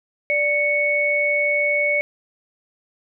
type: tone pair together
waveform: sine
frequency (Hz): 587.2 / 2217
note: D5 / C#7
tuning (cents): 0 / 0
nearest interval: octave + major seventh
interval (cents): 2300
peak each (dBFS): -22 / -18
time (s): 0.3-2.01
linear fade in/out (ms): 0
effects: none